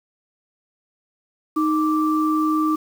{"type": "tone pair together", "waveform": "sine", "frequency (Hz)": [311.1, 1171.8], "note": ["D#4", "D6"], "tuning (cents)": [0, -4], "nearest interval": "octave + major seventh", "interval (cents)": 2296, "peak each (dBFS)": [-18, -22], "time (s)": [1.56, 2.76], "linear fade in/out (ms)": 10, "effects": ["7-bit"]}